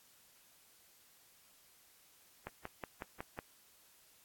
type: click train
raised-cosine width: 0.5 ms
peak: -26 dBFS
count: 6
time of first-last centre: 2.47-3.389 s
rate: 5.44 Hz
effects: white hiss -65 dBFS RMS until 4.24 s + AAC 64 kbps